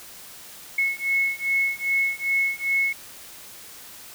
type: beating tone pair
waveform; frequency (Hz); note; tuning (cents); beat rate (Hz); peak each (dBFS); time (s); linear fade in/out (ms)
sine; 2187 / 2189.5; C#7 / C#7; -24 / -22; 2.5; -24; 0.78-2.93; 5
effects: white hiss -43 dBFS RMS until 4.14 s